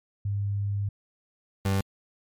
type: tone pair in turn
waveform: sine / 30% pulse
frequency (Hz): 100.9 / 97.46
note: G#2 / G2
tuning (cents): -49 / -10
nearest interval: minor second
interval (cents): 61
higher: first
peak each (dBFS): -25 / -20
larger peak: second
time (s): 0.25-0.89 / 1.65-1.81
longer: first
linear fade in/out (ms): 5
effects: MP3 96 kbps